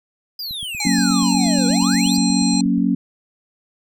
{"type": "exponential two-way sweep", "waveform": "square", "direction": "down then up", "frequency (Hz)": [5020, 470, 5020], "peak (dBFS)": -26, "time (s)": [0.39, 2.17], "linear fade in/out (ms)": 5, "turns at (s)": 1.67}
{"type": "click train", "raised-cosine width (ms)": 5, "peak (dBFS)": -26, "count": 20, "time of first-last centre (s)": [0.51, 2.78], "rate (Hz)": 8.37}
{"type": "harmonic tone", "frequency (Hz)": 830.6, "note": "G#5", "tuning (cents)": 0, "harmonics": [1, 3, 5, 7, 9, 10], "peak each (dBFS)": [-30, -36, -24, -33, -27, -33], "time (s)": [0.8, 2.61], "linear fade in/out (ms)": 2}
{"type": "chord", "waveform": "sine", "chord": "F# major", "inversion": "none", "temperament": "equal", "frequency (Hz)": [185, 233.1, 277.2], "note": ["F#3", "A#3", "C#4"], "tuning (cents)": [0, 0, 0], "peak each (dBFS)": -19, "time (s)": [0.85, 2.95], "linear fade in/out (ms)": 5}
{"effects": []}